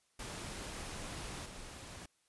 pink noise with level steps, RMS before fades -44 / -49 dBFS, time 0.19-2.06 s, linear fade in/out 5 ms, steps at 1.45 s, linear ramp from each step 10 ms, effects white hiss -75 dBFS RMS until 2.28 s + resampled to 24000 Hz

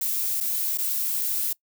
violet noise with dropouts, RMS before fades -26 dBFS, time 0.01-1.53 s, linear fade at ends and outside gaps 5 ms, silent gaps 0.404-0.408 / 0.775-0.784 s, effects noise-tail reverb RT60 0.1 s tail -22 dB re dry

